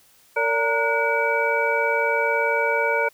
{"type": "tone cluster", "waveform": "sine", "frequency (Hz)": [458, 576, 924, 1457, 2290], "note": ["A#4", "D5", "A#5", "F#6", "D7"], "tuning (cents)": [-31, -34, -16, -27, -44], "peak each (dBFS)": -25, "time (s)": [0.36, 3.09], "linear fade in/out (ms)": 10, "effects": ["white hiss -56 dBFS RMS until 3.13 s"]}